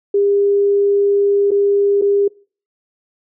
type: tone with dropouts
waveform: sine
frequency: 402.6 Hz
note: G4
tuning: 46 cents sharp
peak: -11 dBFS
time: 0.14-2.28 s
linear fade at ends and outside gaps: 5 ms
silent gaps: 1.508-1.515 / 2.014-2.02 s
effects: noise-tail reverb RT60 0.4 s tail -23 dB re dry